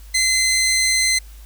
15% pulse tone, 2058 Hz, C7, 29 cents flat, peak -9 dBFS, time 0.14-1.19 s, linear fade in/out 10 ms, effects added 52 Hz sine -37 dBFS peak until 1.45 s + white hiss -50 dBFS RMS until 1.45 s

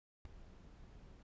brown noise with ADSR envelope, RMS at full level -42 dBFS, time 0.25-1.23 s, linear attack 4 ms, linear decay 3 ms, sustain -15 dB, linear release 8 ms, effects resampled to 16000 Hz

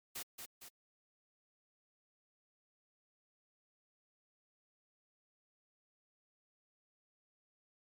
white noise with echo, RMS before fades -43 dBFS, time 0.15-0.23 s, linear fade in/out 10 ms, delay 230 ms, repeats 2, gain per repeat -5 dB, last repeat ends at 0.69 s, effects MP3 96 kbps

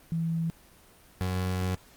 sine / 30% pulse tone pair in turn, 164.81 / 92.23 Hz, E3 / F#2, 0 / -5 cents, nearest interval minor seventh, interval 1005 cents, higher first, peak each -26 / -24 dBFS, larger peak second, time 0.12-0.5 / 1.21-1.75 s, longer second, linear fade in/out 0 ms, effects pink hiss -56 dBFS RMS until 1.96 s + Opus 24 kbps

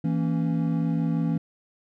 triangle chord, A# diminished, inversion second, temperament equal with one note detuned, 164.81 / 230.3 / 277.2 Hz, E3 / A#3 / C#4, 0 / -21 / 0 cents, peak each -22 / -27 / -27 dBFS, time 0.04-1.38 s, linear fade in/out 5 ms, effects none

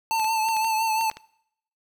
square tone with vibrato, 885 Hz, A5, 10 cents sharp, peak -22 dBFS, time 0.11-1.1 s, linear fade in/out 0 ms, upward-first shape triangle, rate 5.8 Hz, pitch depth 44 cents each way
clicks, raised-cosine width 0.2 ms, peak -21 dBFS, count 8, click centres 0.197 / 0.245 / 0.487 / 0.567 / 0.646 / 1.011 / 1.114 / 1.17 s
effects noise-tail reverb RT60 0.7 s tail -23 dB re dry

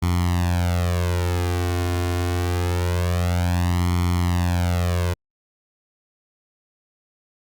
sawtooth tone with flanger, 88.1 Hz, F2, 16 cents sharp, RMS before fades -21 dBFS, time 0.02-5.14 s, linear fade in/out 10 ms, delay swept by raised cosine 0.92 to 2.82 ms, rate 0.25 Hz, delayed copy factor +1, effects Opus 48 kbps

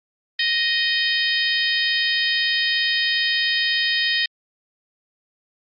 harmonic tone, 622.3 Hz, D#5, in tune, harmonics 3 / 4 / 5 / 6 / 7 / 8, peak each -22 / -28 / -25 / -25 / -28 / -28 dBFS, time 0.39-4.26 s, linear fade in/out 5 ms, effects Opus 48 kbps

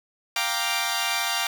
10% pulse chord, G minor seventh, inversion third, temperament equal, 698.5 / 784 / 932.3 / 1174.7 Hz, F5 / G5 / Bb5 / D6, 0 / 0 / 0 / 0 cents, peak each -21 dBFS, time 0.36-1.47 s, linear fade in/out 2 ms, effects none

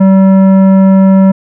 sine tone with tanh clipping, 191.9 Hz, G3, 37 cents flat, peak -4 dBFS, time 0-1.32 s, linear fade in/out 10 ms, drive 12 dB, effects none

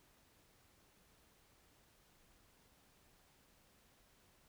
silence, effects pink hiss -70 dBFS RMS until 4.48 s

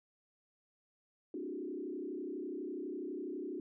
sine tone with frequency modulation, 329.6 Hz, E4, in tune, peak -38 dBFS, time 1.34-3.6 s, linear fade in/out 2 ms, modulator 32.1 Hz, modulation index 2, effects none

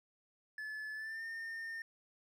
triangle tone with pitch glide, 1727 to 1818.1 Hz, A6 to A#6, -33 to -44 cents, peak -39 dBFS, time 0.58-1.82 s, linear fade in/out 2 ms, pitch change +89 cents, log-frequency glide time 0.94-1.24 s, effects none

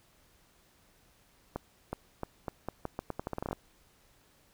accelerating click train, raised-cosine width 1 ms, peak -20 dBFS, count 17, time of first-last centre 1.56-3.53 s, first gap 370 ms, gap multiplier 0.82, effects pink hiss -65 dBFS RMS until 4.53 s

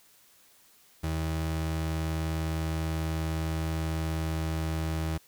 35% pulse tone pair together, 80.1 / 160.2 Hz, E2 / E3, -49 / -49 cents, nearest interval octave, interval 1200 cents, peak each -28 / -36 dBFS, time 1.03-5.18 s, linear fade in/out 10 ms, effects white hiss -60 dBFS RMS until 5.27 s

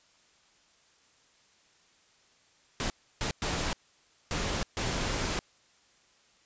pink noise bursts at uneven times, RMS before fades -31 dBFS, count 5, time 2.8-2.9 / 3.21-3.31 / 3.42-3.73 / 4.31-4.63 / 4.77-5.39 s, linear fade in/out 0 ms, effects white hiss -64 dBFS RMS until 6.45 s + resampled to 16000 Hz

